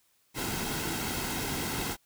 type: noise with comb filter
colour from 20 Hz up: pink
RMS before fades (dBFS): -33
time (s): 0.34-1.97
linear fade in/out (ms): 50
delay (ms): 1.7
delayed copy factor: -0.55
effects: white hiss -69 dBFS RMS until 2.05 s